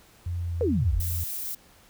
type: tone with pitch glide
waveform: sine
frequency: 87.31 to 84.68 Hz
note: F2 to E2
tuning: 0 to +47 cents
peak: -27 dBFS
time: 0.26-1.24 s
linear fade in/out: 5 ms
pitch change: -53 cents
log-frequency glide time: 0.37-0.59 s
type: exponential sweep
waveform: sine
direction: down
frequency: 523.3 to 37.69 Hz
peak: -22 dBFS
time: 0.61-1 s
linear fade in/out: 0 ms
type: noise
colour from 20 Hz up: violet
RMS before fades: -33 dBFS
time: 1-1.55 s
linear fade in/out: 5 ms
effects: pink hiss -56 dBFS RMS until 1.89 s